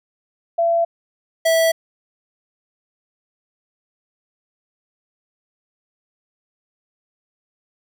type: tone pair in turn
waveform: sine / square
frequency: 675 / 654.6 Hz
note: E5 / E5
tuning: +41 / -12 cents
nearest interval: minor second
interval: 53 cents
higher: first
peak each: -14 dBFS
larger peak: neither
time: 0.58-0.85 / 1.45-1.72 s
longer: neither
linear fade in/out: 10 ms
effects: none